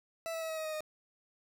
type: tone with pitch steps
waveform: 40% pulse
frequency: 659.3 / 652.1 / 645 / 637.9 / 631 / 624.1 / 617.3 Hz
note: E5 / E5 / E5 / D#5 / D#5 / D#5 / D#5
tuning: 0 / -19 / -38 / +43 / +24 / +5 / -14 cents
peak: -35 dBFS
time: 0.26-0.806 s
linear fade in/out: 0 ms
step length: 78 ms
effects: none